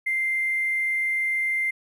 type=tone with hard clipping; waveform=triangle; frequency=2091 Hz; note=C7; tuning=2 cents flat; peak=-22 dBFS; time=0.06-1.71 s; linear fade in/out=10 ms; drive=3 dB; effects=none